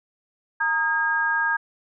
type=tone cluster; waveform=sine; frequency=926 / 1249 / 1623 Hz; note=A#5 / D#6 / G#6; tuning=-12 / +6 / -40 cents; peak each=-26 / -30 / -21 dBFS; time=0.6-1.57 s; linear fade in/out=10 ms; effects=none